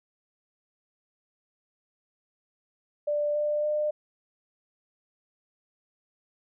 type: tone with pitch steps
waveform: sine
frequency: 590 / 595.8 / 601.7 Hz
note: D5 / D5 / D5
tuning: +8 / +25 / +42 cents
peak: -24 dBFS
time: 3.07-3.91 s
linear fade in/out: 10 ms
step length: 280 ms
effects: none